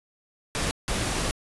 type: noise bursts at uneven times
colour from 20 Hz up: pink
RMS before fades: -27 dBFS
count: 2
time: 0.55-0.71 / 0.88-1.31 s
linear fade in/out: 0 ms
effects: resampled to 24000 Hz